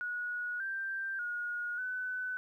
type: tone with pitch steps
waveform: sine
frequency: 1458 / 1574 / 1441 / 1504 Hz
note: F#6 / G6 / F#6 / F#6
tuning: -26 / +7 / -46 / +28 cents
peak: -34 dBFS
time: 0.01-2.37 s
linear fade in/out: 0 ms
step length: 590 ms
effects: 12-bit